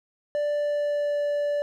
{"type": "tone with pitch glide", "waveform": "triangle", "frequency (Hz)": [587.3, 582.2], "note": ["D5", "D5"], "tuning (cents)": [0, -15], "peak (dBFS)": -21, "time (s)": [0.35, 1.62], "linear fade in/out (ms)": 0, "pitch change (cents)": -15, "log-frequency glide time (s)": [0.52, 1.21], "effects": []}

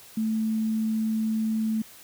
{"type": "tone", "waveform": "sine", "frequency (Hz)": 220, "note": "A3", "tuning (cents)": 0, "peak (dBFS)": -23, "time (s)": [0.17, 1.82], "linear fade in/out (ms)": 5, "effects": ["white hiss -49 dBFS RMS until 2.03 s"]}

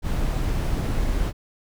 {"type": "noise", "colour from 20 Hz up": "brown", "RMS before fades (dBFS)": -23, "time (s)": [0.02, 1.33], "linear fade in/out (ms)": 50, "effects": []}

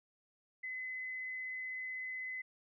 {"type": "tone", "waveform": "sine", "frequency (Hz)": 2029, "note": "B6", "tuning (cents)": 46, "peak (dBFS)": -39, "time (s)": [0.63, 2.42], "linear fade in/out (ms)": 10, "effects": []}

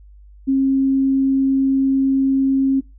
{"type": "tone", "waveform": "sine", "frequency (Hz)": 269.1, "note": "C4", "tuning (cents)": 49, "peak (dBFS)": -13, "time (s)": [0.47, 2.81], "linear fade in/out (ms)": 20, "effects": ["noise-tail reverb RT60 0.2 s tail -18 dB re dry", "added 50 Hz sine -41 dBFS peak until 2.98 s"]}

